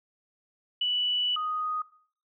sine tone pair in turn, 2960 / 1244.5 Hz, F#7 / D#6, 0 / 0 cents, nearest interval octave + minor third, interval 1500 cents, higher first, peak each -24 / -28 dBFS, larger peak first, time 0.81-1.36 / 1.36-1.82 s, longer first, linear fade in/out 5 ms, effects noise-tail reverb RT60 0.5 s tail -18 dB re dry

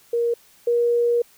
sine tone pair in turn, 470.6 / 475.2 Hz, A#4 / A#4, +16 / +33 cents, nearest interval unison, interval 17 cents, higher second, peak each -18 / -16 dBFS, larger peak second, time 0.13-0.34 / 0.67-1.22 s, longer second, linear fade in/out 5 ms, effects white hiss -54 dBFS RMS until 1.37 s

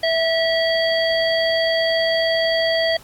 harmonic tone with a mistuned harmonic, 657 Hz, E5, 6 cents flat, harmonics 1 / 3 / 5 / 7, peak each -18 / -23 / -25 / -26 dBFS, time 0.03-2.97 s, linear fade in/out 5 ms, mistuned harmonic 3, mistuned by -22 cents, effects pink hiss -46 dBFS RMS until 3.03 s + AAC 64 kbps

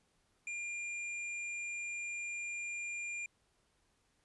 sine tone with hard clipping, 2400 Hz, D7, 37 cents sharp, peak -40 dBFS, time 0.47-3.26 s, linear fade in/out 2 ms, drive 10 dB, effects pink hiss -75 dBFS RMS until 4.24 s + resampled to 24000 Hz

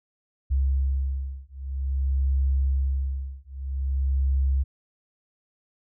sine beating tone pair, 67.1 / 67.61 Hz, C2 / C#2, +44 / -43 cents, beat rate 0.51 Hz, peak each -25 dBFS, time 0.5-4.64 s, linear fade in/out 20 ms, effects none

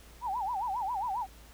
sine tone with vibrato, 870 Hz, A5, 20 cents flat, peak -30 dBFS, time 0.21-1.27 s, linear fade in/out 50 ms, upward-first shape sine, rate 7.4 Hz, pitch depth 240 cents each way, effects added 55 Hz sine -53 dBFS peak until 1.53 s + pink hiss -56 dBFS RMS until 1.53 s

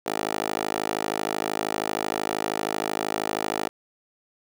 10% pulse tone with high-pass filter, 52.9 Hz, G#1, 33 cents sharp, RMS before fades -28 dBFS, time 0.06-3.69 s, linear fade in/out 5 ms, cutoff 490 Hz, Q 2.1, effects none

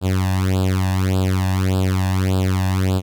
sawtooth tone with flanger, 94 Hz, F#2, 28 cents sharp, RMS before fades -18 dBFS, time 0.01-3.02 s, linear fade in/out 50 ms, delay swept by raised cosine 0.24 to 1.15 ms, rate 1.7 Hz, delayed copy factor +1, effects none

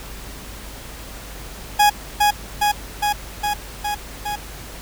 40% pulse tone with echo, 830.6 Hz, G#5, in tune, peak -10 dBFS, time 1.79-1.9 s, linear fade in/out 10 ms, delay 410 ms, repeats 6, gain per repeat -2 dB, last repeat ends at 4.36 s, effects added 50 Hz sine -37 dBFS peak until 4.81 s + pink hiss -37 dBFS RMS until 4.81 s

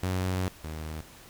sawtooth tone pair in turn, 92.5 / 78.32 Hz, F#2 / D#2, 0 / +12 cents, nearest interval minor third, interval 288 cents, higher first, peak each -23 / -31 dBFS, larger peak first, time 0.03-0.48 / 0.64-1.01 s, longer first, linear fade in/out 0 ms, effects pink hiss -51 dBFS RMS until 1.29 s

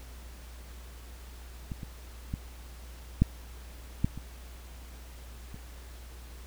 clicks, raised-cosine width 5 ms, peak -23 / -26 / -20 / -8 / -12 / -26 / -29 dBFS, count 7, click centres 1.718 / 1.832 / 2.339 / 3.22 / 4.045 / 4.176 / 5.544 s, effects added 60 Hz sine -44 dBFS peak until 6.46 s + pink hiss -53 dBFS RMS until 6.46 s

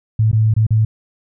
sine tone with dropouts, 109.7 Hz, A2, 5 cents flat, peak -10 dBFS, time 0.19-0.85 s, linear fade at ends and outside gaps 5 ms, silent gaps 0.315-0.329 / 0.539-0.564 / 0.667-0.706 s, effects none

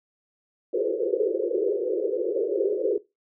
pink band-pass noise, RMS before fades -25 dBFS, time 0.73-2.98 s, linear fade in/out 5 ms, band 350 to 530 Hz, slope 96 dB/octave, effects noise-tail reverb RT60 0.2 s tail -18 dB re dry

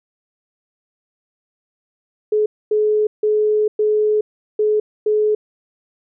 sine tone bursts at uneven times, 425.5 Hz, G#4, 42 cents sharp, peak -13 dBFS, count 6, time 2.32-2.46 / 2.71-3.07 / 3.23-3.68 / 3.79-4.21 / 4.59-4.8 / 5.06-5.35 s, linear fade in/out 5 ms, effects none

